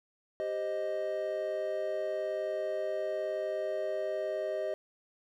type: chord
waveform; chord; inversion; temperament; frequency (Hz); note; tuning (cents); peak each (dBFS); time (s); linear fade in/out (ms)
triangle; C minor; second; equal; 392 / 523.3 / 622.3; G4 / C5 / Eb5; 0 / 0 / 0; -36 / -37 / -31; 0.4-4.74; 0
effects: none